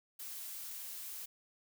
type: noise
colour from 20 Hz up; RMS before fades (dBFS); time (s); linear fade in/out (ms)
blue; -45; 0.19-1.26; 10
effects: none